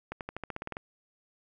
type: accelerating click train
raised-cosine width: 0.5 ms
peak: -21 dBFS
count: 11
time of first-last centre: 0.12-0.769 s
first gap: 88 ms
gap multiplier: 0.93
effects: none